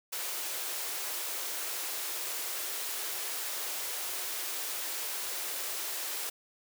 white high-pass noise, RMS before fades -36 dBFS, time 0.12-6.3 s, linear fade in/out 10 ms, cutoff 320 Hz, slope 48 dB/octave, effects none

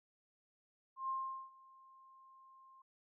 sine tone with ADSR envelope, 1060 Hz, C6, 22 cents sharp, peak -35 dBFS, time 0.96-2.82 s, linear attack 130 ms, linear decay 410 ms, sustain -24 dB, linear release 5 ms, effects none

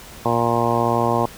harmonic tone, 117.7 Hz, A#2, 17 cents sharp, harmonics 1 / 2 / 3 / 4 / 5 / 6 / 7 / 8 / 9, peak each -25 / -25 / -25 / -25 / -25 / -25 / -25 / -25 / -25 dBFS, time 0.25-1.26 s, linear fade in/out 5 ms, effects pink hiss -40 dBFS RMS until 1.37 s

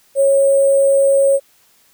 sine tone with sample-and-hold, 550 Hz, C#5, 14 cents flat, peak -9 dBFS, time 0.15-1.4 s, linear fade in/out 50 ms, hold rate 8820 Hz, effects white hiss -54 dBFS RMS until 1.93 s

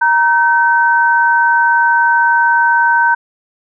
sine tone pair together, 938.1 / 1535 Hz, A#5 / G6, +11 / -37 cents, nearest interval major sixth, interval 852 cents, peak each -11 dBFS, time 0.01-3.15 s, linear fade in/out 10 ms, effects none

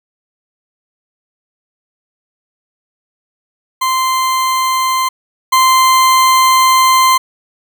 40% pulse tone pair in turn, 1041 / 1041 Hz, C6 / C6, -9 / -9 cents, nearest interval unison, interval 0 cents, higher neither, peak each -11 / -6 dBFS, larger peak second, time 3.81-5.09 / 5.52-7.18 s, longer second, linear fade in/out 10 ms, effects none

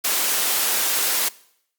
white high-pass noise, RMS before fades -21 dBFS, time 0.04-1.29 s, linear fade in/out 10 ms, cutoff 340 Hz, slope 12 dB/octave, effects noise-tail reverb RT60 0.7 s tail -21 dB re dry + Opus 48 kbps

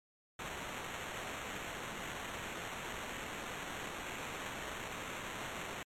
white noise with sample-and-hold, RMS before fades -43 dBFS, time 0.39-5.83 s, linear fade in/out 2 ms, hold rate 4900 Hz, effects low-pass 11000 Hz 12 dB/octave + MP3 96 kbps

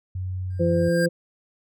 sine tone, 92.5 Hz, F#2, in tune, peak -26 dBFS, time 0.15-0.89 s, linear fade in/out 5 ms
square tone with exponential growth, 1600 Hz, G6, 35 cents sharp, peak -24 dBFS, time 0.5-1.06 s, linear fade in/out 5 ms, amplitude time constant 120 ms
harmonic tone, 170.9 Hz, F3, 37 cents flat, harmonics 1 / 2 / 3, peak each -22 / -26 / -21 dBFS, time 0.59-1.09 s, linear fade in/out 20 ms
effects none

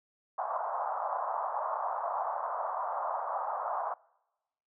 pink band-pass noise, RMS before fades -34 dBFS, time 0.38-3.94 s, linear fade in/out 5 ms, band 640 to 1200 Hz, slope 48 dB/octave, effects noise-tail reverb RT60 1.0 s tail -25 dB re dry

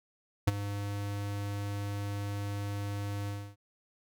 square tone with ADSR envelope, 101.4 Hz, G#2, 41 cents flat, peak -20 dBFS, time 0.47-3.56 s, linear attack 10 ms, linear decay 23 ms, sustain -14 dB, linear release 280 ms, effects none

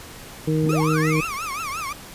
harmonic tone, 156.4 Hz, D#3, 9 cents sharp, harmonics 1 / 2 / 3, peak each -20 / -23 / -25 dBFS, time 0.47-1.21 s, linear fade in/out 10 ms
triangle linear sweep, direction up, 45.55 to 2809 Hz, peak -25 dBFS, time 0.62-1.27 s, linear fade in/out 20 ms
30% pulse tone with vibrato, 1200 Hz, D6, 37 cents sharp, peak -24 dBFS, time 0.69-1.93 s, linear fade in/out 5 ms, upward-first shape triangle, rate 5.7 Hz, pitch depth 230 cents each way
effects pink hiss -40 dBFS RMS until 2.14 s + resampled to 32000 Hz

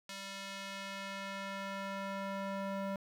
square tone with band-pass filter sweep, 196 Hz, G3, in tune, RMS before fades -41 dBFS, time 0.09-2.96 s, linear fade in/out 2 ms, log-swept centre 4200 to 680 Hz, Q 0.72, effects 10-bit

